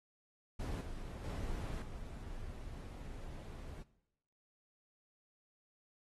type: noise with level steps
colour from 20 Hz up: brown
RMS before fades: -39 / -45 / -40 / -47 dBFS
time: 0.59-3.83 s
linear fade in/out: 10 ms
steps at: 0.81 / 1.24 / 1.82 s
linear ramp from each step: 2 ms
effects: noise-tail reverb RT60 0.8 s tail -18 dB re dry + AAC 32 kbps